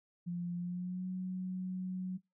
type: tone with pitch glide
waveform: sine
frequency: 174.61 to 184.78 Hz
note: F3 to F#3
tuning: 0 to -2 cents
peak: -35 dBFS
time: 0.26-2.18 s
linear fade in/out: 20 ms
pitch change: +98 cents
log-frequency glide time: 0.56-1.07 s
effects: noise-tail reverb RT60 0.2 s tail -21 dB re dry